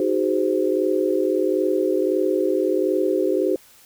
sine chord, Ab dominant seventh, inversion second, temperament just, 311.5 / 373.8 / 415.3 / 519.1 Hz, Eb4 / Gb4 / Ab4 / C5, +2 / +18 / 0 / -14 cents, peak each -24 / -21 / -25 / -24 dBFS, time 0-3.56 s, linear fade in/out 2 ms, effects white hiss -51 dBFS RMS until 3.85 s

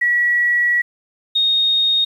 sine tone pair in turn, 1931 / 3715 Hz, B6 / A#7, -39 / -7 cents, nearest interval major seventh, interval 1132 cents, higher second, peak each -13 dBFS, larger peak neither, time 0.01-0.82 / 1.35-2.05 s, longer first, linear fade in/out 10 ms, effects 8-bit

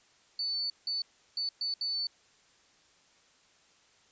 sine tone bursts at uneven times, 4498 Hz, C#8, 24 cents sharp, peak -30 dBFS, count 5, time 0.39-0.7 / 0.87-1.02 / 1.37-1.49 / 1.61-1.74 / 1.81-2.07 s, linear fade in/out 2 ms, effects white hiss -64 dBFS RMS until 4.11 s + resampled to 16000 Hz

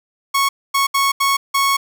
sawtooth tone bursts at uneven times, 1104 Hz, C#6, 7 cents flat, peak -10 dBFS, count 5, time 0.34-0.49 / 0.74-0.87 / 0.94-1.12 / 1.2-1.37 / 1.54-1.77 s, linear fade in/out 10 ms, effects none

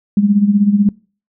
sine tone with tremolo, 203.8 Hz, G#3, 32 cents flat, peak -6 dBFS, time 0.17-0.89 s, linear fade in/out 2 ms, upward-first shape sine, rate 16 Hz, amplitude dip 70%, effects noise-tail reverb RT60 0.4 s tail -26 dB re dry

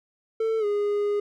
triangle tone with pitch glide, 446.2 to 411.5 Hz, A4 to G#4, +24 to -16 cents, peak -20 dBFS, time 0.4-1.2 s, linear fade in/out 5 ms, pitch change -140 cents, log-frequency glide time 0.59-0.65 s, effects none

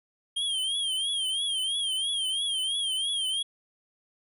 square tone with vibrato, 3198 Hz, G7, 34 cents sharp, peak -27 dBFS, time 0.36-3.43 s, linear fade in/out 10 ms, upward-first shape triangle, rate 3 Hz, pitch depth 110 cents each way, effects resampled to 32000 Hz

